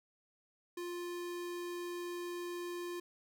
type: tone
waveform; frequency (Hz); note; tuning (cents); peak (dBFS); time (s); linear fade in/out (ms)
square; 350.4; F4; +6; -40; 0.77-3; 5
effects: none